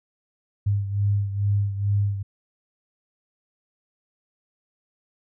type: beating tone pair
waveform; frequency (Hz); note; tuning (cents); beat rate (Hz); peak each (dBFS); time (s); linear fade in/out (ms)
sine; 100.7 / 103; G2 / G#2; +47 / -14; 2.3; -21 / -27; 0.66-2.23; 10
effects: none